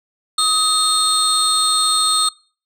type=tone cluster; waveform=sine; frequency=1258 / 3671 / 4237 / 8270 Hz; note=D#6 / A#7 / C8 / C9; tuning=+19 / -27 / +21 / -21 cents; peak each=-18 dBFS; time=0.38-2.29 s; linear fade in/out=5 ms; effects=noise-tail reverb RT60 0.4 s tail -23 dB re dry + tanh soft clip ceiling -8 dBFS